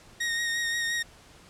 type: tone with vibrato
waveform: sawtooth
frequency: 1864.7 Hz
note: A#6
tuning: in tune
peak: -23 dBFS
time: 0.2-1.03 s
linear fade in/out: 10 ms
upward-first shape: sine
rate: 5.7 Hz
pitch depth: 22 cents each way
effects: pink hiss -53 dBFS RMS until 1.49 s + low-pass 9000 Hz 12 dB/octave